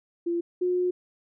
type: tone pair in turn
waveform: sine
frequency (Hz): 342.5 / 360.5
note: F4 / F#4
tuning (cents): -34 / -45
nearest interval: minor second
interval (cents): 89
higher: second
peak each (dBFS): -24 / -22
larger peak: second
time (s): 0.26-0.41 / 0.61-0.91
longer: second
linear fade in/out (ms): 10
effects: none